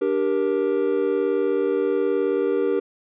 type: chord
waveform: triangle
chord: G minor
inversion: second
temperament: equal with one note detuned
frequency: 293.7 / 392 / 470.8 Hz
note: D4 / G4 / Bb4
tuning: 0 / 0 / +17 cents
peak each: -25 / -20 / -21 dBFS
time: 0.01-2.8 s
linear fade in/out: 10 ms
effects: resampled to 8000 Hz